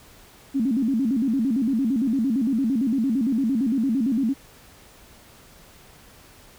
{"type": "tone with vibrato", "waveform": "sine", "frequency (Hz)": 246.9, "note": "B3", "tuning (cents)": 0, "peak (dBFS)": -19, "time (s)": [0.54, 4.34], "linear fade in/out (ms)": 20, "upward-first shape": "square", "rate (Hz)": 8.8, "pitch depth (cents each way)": 180, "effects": ["pink hiss -50 dBFS RMS until 6.58 s"]}